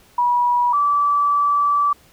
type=tone pair in turn; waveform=sine; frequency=970 / 1157.2 Hz; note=B5 / D6; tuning=-31 / -26 cents; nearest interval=minor third; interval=305 cents; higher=second; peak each=-14 dBFS; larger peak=neither; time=0.18-0.73 / 0.73-1.93 s; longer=second; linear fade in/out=5 ms; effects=pink hiss -52 dBFS RMS until 2.12 s